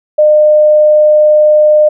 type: tone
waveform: sine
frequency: 606 Hz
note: D#5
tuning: 46 cents flat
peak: -3 dBFS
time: 0.18-1.89 s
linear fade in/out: 10 ms
effects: none